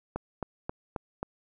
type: click train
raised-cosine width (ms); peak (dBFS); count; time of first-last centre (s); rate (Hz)
1; -18; 5; 0.16-1.23; 3.74
effects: none